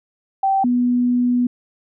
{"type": "tone pair in turn", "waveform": "sine", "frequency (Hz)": [777, 245.4], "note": ["G5", "B3"], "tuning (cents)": [-16, -11], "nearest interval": "octave + minor sixth", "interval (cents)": 1995, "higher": "first", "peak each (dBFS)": -14, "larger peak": "neither", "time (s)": [[0.43, 0.64], [0.64, 1.47]], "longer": "second", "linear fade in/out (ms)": 5, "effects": []}